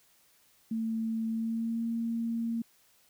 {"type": "tone with pitch glide", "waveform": "sine", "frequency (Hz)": [224.2, 230.2], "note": ["A3", "A#3"], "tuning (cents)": [33, -22], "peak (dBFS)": -29, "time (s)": [0.71, 2.62], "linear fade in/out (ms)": 5, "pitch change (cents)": 45, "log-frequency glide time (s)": [1.27, 1.85], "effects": ["white hiss -65 dBFS RMS until 3.09 s"]}